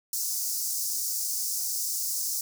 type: high-pass noise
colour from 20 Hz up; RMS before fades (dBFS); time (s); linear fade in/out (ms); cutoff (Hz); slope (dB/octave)
pink; -30; 0.13-2.41; 2; 5100; 48
effects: none